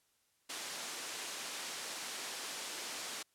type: band-pass noise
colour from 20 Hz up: white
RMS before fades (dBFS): -43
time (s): 0.49-3.23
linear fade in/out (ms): 10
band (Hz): 260 to 7800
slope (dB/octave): 12
effects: white hiss -75 dBFS RMS until 3.34 s + low-pass 12000 Hz 12 dB/octave